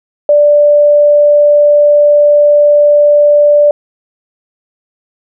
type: tone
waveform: sine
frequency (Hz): 587.3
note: D5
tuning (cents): 0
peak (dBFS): -3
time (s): 0.29-3.71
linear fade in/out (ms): 2
effects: none